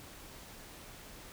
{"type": "silence", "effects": ["pink hiss -51 dBFS RMS until 1.32 s"]}